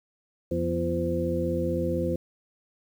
harmonic tone with a mistuned harmonic, 85.7 Hz, F2, 32 cents flat, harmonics 1 / 2 / 3 / 4 / 6, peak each -32 / -31 / -33 / -30 / -29 dBFS, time 0.51-2.16 s, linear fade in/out 5 ms, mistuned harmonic 3, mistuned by -71 cents, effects 9-bit

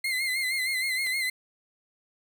35% pulse tone with vibrato, 2081 Hz, C7, 10 cents flat, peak -24 dBFS, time 0.04-1.3 s, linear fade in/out 5 ms, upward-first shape sine, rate 6.4 Hz, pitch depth 64 cents each way
clicks, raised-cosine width 0.2 ms, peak -29 dBFS, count 2, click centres 1.065 / 1.07 s
effects none

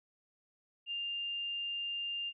sine tone, 2800 Hz, F7, 4 cents sharp, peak -35 dBFS, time 0.86-2.33 s, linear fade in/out 50 ms, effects none

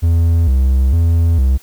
triangle tone with vibrato, 74.1 Hz, D2, 16 cents sharp, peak -7 dBFS, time 0.02-1.58 s, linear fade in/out 20 ms, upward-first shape square, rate 1.1 Hz, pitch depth 210 cents each way, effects white hiss -46 dBFS RMS until 1.62 s

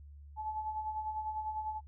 sine tone with tremolo, 863 Hz, A5, 34 cents flat, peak -33 dBFS, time 0.36-1.81 s, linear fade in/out 50 ms, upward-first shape sine, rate 10 Hz, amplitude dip 55%, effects noise-tail reverb RT60 0.1 s tail -23 dB re dry + added 72 Hz sine -49 dBFS peak until 1.87 s

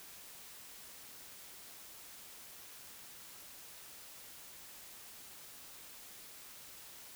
silence, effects white hiss -53 dBFS RMS until 7.15 s

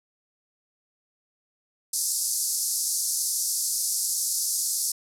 white band-pass noise, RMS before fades -27 dBFS, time 1.93-4.92 s, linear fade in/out 5 ms, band 4800 to 12000 Hz, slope 48 dB/octave, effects none

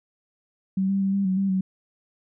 sine tone with pitch steps, 191.1 / 196 / 194.1 / 197.8 / 187.5 / 195.5 / 188.5 Hz, G3 / G3 / G3 / G3 / F#3 / G3 / F#3, -44 / 0 / -17 / +16 / +23 / -4 / +32 cents, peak -20 dBFS, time 0.77-1.61 s, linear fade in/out 5 ms, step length 120 ms, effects none

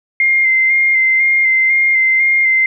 sine tone with vibrato, 2100 Hz, C7, 6 cents sharp, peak -9 dBFS, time 0.2-2.66 s, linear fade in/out 2 ms, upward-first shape square, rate 2 Hz, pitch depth 18 cents each way, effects none

